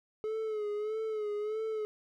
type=tone with vibrato; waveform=triangle; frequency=428.2 Hz; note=A4; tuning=47 cents flat; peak=-30 dBFS; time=0.24-1.85 s; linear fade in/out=0 ms; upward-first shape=sine; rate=1.6 Hz; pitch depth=56 cents each way; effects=none